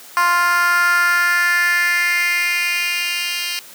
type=tone with high-pass filter sweep; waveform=10% pulse; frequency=350.1 Hz; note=F4; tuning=4 cents sharp; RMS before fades=-17 dBFS; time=0.17-3.59 s; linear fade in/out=0 ms; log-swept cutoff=1100 to 3200 Hz; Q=4; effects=white hiss -40 dBFS RMS until 3.74 s + high-pass 200 Hz 12 dB/octave